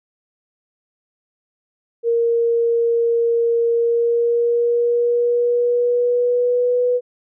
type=tone with pitch glide; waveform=sine; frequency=466.2 to 492.5 Hz; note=A#4 to B4; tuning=0 to -5 cents; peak=-14 dBFS; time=2.03-7.01 s; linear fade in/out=50 ms; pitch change=+95 cents; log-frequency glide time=3.7-6.82 s; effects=none